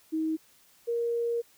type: tone pair in turn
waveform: sine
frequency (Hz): 317.3 / 469.3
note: D#4 / A#4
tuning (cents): +34 / +12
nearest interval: perfect fifth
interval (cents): 678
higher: second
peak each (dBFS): -26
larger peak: neither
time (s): 0.12-0.37 / 0.87-1.42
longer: second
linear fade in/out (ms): 20
effects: white hiss -61 dBFS RMS until 1.57 s